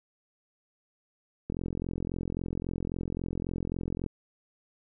click train, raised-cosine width 3 ms, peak -20 dBFS, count 113, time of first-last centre 1.5-4.063 s, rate 43.7 Hz, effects none

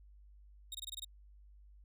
sawtooth tone bursts, 3742 Hz, A#7, 6 cents sharp, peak -38 dBFS, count 7, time 0.72-1.046 s, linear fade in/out 2 ms, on 26 ms, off 24 ms, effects added 50 Hz sine -56 dBFS peak until 1.84 s

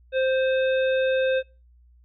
harmonic tone with a mistuned harmonic, 523.3 Hz, C5, in tune, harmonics 1 / 3 / 5 / 7, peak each -20 / -30 / -34 / -37 dBFS, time 0.12-1.43 s, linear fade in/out 50 ms, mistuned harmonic 5, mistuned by -22 cents, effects noise-tail reverb RT60 0.3 s tail -24 dB re dry + added 60 Hz sine -52 dBFS peak until 2.04 s

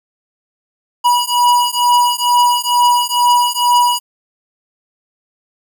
square beating tone pair, 970 / 972.2 Hz, B5 / B5, -31 / -28 cents, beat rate 2.2 Hz, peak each -14 dBFS, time 1.04-4 s, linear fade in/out 20 ms, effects none

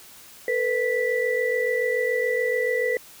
sine tone cluster, 450.8 / 497.8 / 1970 Hz, A4 / B4 / B6, +42 / +14 / -5 cents, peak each -26 / -24 / -26 dBFS, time 0.48-2.97 s, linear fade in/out 2 ms, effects white hiss -47 dBFS RMS until 3.2 s

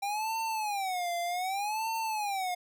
square tone with vibrato, 789 Hz, G5, 11 cents sharp, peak -31 dBFS, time 0.02-2.55 s, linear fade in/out 10 ms, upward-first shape sine, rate 0.65 Hz, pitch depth 230 cents each way, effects none

